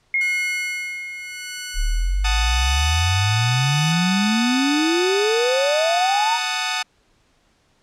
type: tone with exponential decay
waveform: sine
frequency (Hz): 2151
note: C7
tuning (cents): +47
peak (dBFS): -16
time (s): 0.14-3.09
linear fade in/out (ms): 2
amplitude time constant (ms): 640
type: tone with tremolo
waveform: 5% pulse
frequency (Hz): 1480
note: F#6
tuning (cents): 0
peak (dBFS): -15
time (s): 0.21-3.92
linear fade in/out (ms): 2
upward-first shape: sine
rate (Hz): 0.86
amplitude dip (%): 80
type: exponential sweep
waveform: sine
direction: up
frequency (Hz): 34.65 to 953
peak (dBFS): -17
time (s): 1.74-6.39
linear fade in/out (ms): 50
type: chord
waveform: 10% pulse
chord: D# diminished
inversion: first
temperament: equal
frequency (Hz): 740 / 880 / 1244.5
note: F#5 / A5 / D#6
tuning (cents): 0 / 0 / 0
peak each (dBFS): -17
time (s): 2.24-6.83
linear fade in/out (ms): 10
effects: pink hiss -61 dBFS RMS until 7.82 s + low-pass 7000 Hz 12 dB/octave